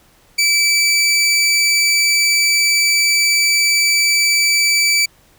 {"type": "tone", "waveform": "20% pulse", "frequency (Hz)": 2313, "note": "D7", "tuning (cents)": -27, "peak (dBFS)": -7, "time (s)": [0.38, 5.06], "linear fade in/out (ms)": 10, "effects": ["pink hiss -52 dBFS RMS until 5.38 s"]}